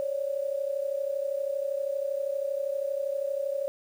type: tone pair together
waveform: sine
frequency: 548.4 / 581 Hz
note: C#5 / D5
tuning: -19 / -19 cents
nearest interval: minor second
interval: 100 cents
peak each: -29 / -32 dBFS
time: 0-3.68 s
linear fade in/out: 0 ms
effects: 9-bit